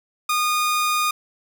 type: tone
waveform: sawtooth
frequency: 1226 Hz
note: D#6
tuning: 26 cents flat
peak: -15 dBFS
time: 0.29-1.11 s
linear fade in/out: 5 ms
effects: none